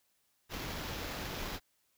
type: noise with sample-and-hold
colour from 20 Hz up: pink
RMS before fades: -40 dBFS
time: 0.49-1.6 s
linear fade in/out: 50 ms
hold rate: 8820 Hz
effects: white hiss -75 dBFS RMS until 1.97 s